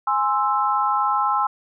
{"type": "chord", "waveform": "sine", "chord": "Ab augmented", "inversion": "none", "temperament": "equal", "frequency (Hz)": [830.6, 1046.5, 1318.5], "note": ["Ab5", "C6", "E6"], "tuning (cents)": [0, 0, 0], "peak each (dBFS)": -22, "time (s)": [0.07, 1.47], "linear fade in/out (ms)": 5, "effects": []}